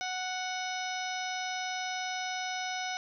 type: harmonic tone with a mistuned harmonic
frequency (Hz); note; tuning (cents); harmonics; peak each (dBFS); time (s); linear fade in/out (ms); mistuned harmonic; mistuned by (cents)
740; F#5; 0; 1 / 2 / 3 / 4 / 5 / 6 / 7 / 8; -36 / -40 / -40 / -45 / -43 / -49 / -44 / -44; 0.01-2.97; 0; 6; -95
effects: none